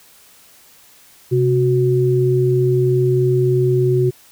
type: tone pair together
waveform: sine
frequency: 130.3 / 367.8 Hz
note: C3 / F#4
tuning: -7 / -10 cents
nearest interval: octave + tritone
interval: 1797 cents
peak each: -15 dBFS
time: 1.31-4.11 s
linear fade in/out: 20 ms
effects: white hiss -48 dBFS RMS until 4.31 s